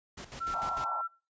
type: noise with tremolo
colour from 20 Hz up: pink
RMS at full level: -43 dBFS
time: 0.17-0.85 s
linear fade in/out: 10 ms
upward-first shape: square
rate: 6.7 Hz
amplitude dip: 75%
type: tone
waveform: sine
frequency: 1352 Hz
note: E6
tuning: 43 cents sharp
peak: -31 dBFS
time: 0.4-1.08 s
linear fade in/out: 20 ms
type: band-pass noise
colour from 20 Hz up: white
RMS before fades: -39 dBFS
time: 0.53-1.02 s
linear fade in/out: 10 ms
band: 690 to 1000 Hz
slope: 48 dB/octave
effects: noise-tail reverb RT60 0.3 s tail -20 dB re dry + resampled to 16000 Hz